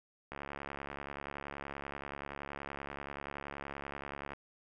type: click train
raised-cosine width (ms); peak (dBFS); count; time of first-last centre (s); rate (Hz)
0.5; -26; 284; 0.32-4.334; 70.5
effects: none